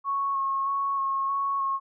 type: tone with vibrato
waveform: sine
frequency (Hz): 1097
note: C#6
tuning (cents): -18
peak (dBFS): -24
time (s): 0.04-1.8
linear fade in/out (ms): 50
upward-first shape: square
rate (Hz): 1.6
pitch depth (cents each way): 15
effects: none